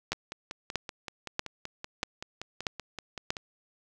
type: two click trains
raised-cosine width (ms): 0.2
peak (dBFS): -20 / -11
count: 18 / 6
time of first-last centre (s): 0.13-3.368 / 0.12-3.305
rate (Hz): 5.25 / 1.57
effects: none